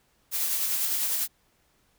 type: noise with tremolo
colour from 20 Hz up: blue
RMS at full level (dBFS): -26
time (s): 0.31-1.28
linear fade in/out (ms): 50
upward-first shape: sine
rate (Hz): 10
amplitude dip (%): 30
effects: pink hiss -67 dBFS RMS until 1.98 s